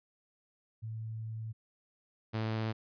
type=tone pair in turn; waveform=sine / sawtooth; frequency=111.1 / 110.5 Hz; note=A2 / A2; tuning=+17 / +8 cents; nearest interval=unison; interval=9 cents; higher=first; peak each=-37 / -28 dBFS; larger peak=second; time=0.82-1.53 / 2.33-2.73 s; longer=first; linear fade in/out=20 ms; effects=resampled to 11025 Hz